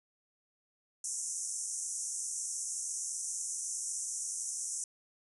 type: band-pass noise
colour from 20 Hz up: pink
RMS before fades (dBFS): -38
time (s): 1.04-4.84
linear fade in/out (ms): 2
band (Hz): 5800 to 10000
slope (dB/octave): 96
effects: none